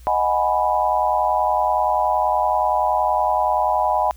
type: chord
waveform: sine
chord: G# minor seventh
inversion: second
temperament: equal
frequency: 622.3 / 740 / 830.6 / 987.8 Hz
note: D#5 / F#5 / G#5 / B5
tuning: 0 / 0 / 0 / 0 cents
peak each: -23 / -22 / -21 / -21 dBFS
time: 0.07-4.11 s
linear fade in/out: 0 ms
effects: added 60 Hz sine -40 dBFS peak until 4.16 s + white hiss -54 dBFS RMS until 4.16 s